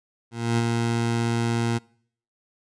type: tone with ADSR envelope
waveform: 20% pulse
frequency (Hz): 116.7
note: A#2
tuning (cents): +2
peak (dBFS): -14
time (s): 0.31-1.79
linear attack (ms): 270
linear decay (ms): 32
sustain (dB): -3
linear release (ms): 20
effects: noise-tail reverb RT60 0.6 s tail -25 dB re dry + resampled to 22050 Hz